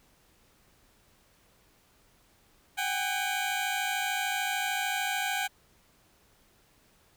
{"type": "tone pair together", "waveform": "15% pulse", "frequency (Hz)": [754.6, 808], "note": ["F#5", "G#5"], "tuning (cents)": [34, -48], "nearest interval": "minor second", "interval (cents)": 118, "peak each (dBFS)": -25, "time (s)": [2.77, 5.48], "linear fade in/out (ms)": 20, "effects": ["pink hiss -64 dBFS RMS until 7.16 s"]}